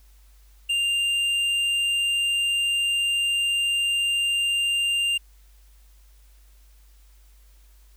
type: tone with hard clipping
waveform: sine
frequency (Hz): 2794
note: F7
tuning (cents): 0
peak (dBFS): -22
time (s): 0.69-5.18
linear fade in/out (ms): 10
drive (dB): 6
effects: added 50 Hz sine -50 dBFS peak until 7.96 s + white hiss -62 dBFS RMS until 7.96 s